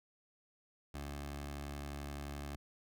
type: tone with notch filter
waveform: 15% pulse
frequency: 71.6 Hz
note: D2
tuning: 43 cents flat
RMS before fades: -44 dBFS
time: 0.94-2.56 s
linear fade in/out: 5 ms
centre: 180 Hz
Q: 1.5
effects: none